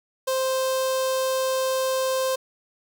sawtooth tone with notch filter, 523.3 Hz, C5, in tune, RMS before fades -24 dBFS, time 0.27-2.36 s, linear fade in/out 10 ms, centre 2000 Hz, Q 1.1, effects none

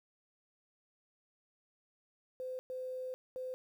sine tone bursts at uneven times, 512 Hz, C5, 38 cents flat, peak -38 dBFS, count 3, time 2.4-2.59 / 2.7-3.14 / 3.36-3.54 s, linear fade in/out 0 ms, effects 11-bit

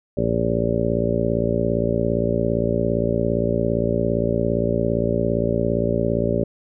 harmonic tone with a mistuned harmonic, 57.5 Hz, A#1, 23 cents flat, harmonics 1 / 2 / 3 / 4 / 5 / 6 / 7 / 8 / 9 / 10, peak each -31 / -26 / -26 / -26 / -30 / -30 / -25 / -31 / -30 / -25 dBFS, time 0.17-6.44 s, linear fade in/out 5 ms, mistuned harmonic 1, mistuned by +50 cents, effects none

